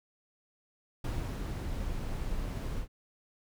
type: noise with ADSR envelope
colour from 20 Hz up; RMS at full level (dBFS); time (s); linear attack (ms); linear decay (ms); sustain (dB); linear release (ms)
brown; -32; 1.04-2.88; 6; 320; -3; 92
effects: none